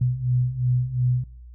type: beating tone pair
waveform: sine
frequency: 123.1 / 125.9 Hz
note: B2 / B2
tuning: -5 / +34 cents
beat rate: 2.8 Hz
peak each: -25 / -21 dBFS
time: 0.01-1.24 s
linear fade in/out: 5 ms
effects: noise-tail reverb RT60 0.5 s tail -25 dB re dry + added 60 Hz sine -40 dBFS peak until 1.54 s